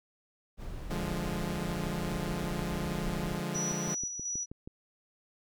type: noise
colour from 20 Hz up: brown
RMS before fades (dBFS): -40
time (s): 0.57-3.4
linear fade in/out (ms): 50
type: chord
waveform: sawtooth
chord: D diminished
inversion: none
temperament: equal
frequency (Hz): 146.83 / 174.61 / 207.7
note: D3 / F3 / Ab3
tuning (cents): 0 / 0 / 0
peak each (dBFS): -34 / -32 / -34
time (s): 0.9-3.95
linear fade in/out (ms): 10
type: click train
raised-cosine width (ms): 3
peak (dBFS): -30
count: 20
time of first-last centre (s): 1.64-4.675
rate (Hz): 6.26
type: tone with tremolo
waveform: sine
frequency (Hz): 5870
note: F#8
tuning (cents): -15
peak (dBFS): -32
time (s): 3.54-4.46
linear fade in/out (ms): 20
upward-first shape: square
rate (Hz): 2.8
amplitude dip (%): 40
effects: none